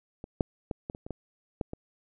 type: clicks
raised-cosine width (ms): 2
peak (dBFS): -26 / -11 / -18 / -21 / -29 / -27 / -21 / -16 / -23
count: 9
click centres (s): 0.241 / 0.408 / 0.712 / 0.899 / 0.949 / 1.065 / 1.107 / 1.612 / 1.734
effects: none